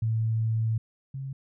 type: tone pair in turn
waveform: sine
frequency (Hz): 111.8 / 135.08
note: A2 / C#3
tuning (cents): +28 / -44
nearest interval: minor third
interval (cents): 328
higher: second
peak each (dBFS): -23 / -32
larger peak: first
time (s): 0.02-0.78 / 1.14-1.33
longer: first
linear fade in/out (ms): 5
effects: none